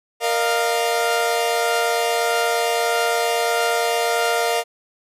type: chord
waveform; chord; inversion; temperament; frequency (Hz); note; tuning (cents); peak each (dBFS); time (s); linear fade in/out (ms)
sawtooth; Bb suspended fourth; none; equal with one note detuned; 466.2 / 609.8 / 698.5; Bb4 / Eb5 / F5; 0 / -35 / 0; -18 / -22 / -17; 0.2-4.64; 50
effects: resampled to 32000 Hz